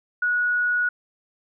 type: tone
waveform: sine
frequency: 1460 Hz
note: F#6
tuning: 24 cents flat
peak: -19 dBFS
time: 0.22-0.89 s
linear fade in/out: 5 ms
effects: none